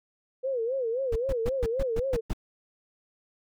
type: tone with vibrato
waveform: sine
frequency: 493.9 Hz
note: B4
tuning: in tune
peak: -26 dBFS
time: 0.43-2.21 s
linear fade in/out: 20 ms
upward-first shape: sine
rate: 3.8 Hz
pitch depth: 170 cents each way
type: noise bursts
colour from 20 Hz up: brown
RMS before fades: -28 dBFS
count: 8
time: 1.12-2.334 s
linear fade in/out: 5 ms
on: 38 ms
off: 130 ms
effects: none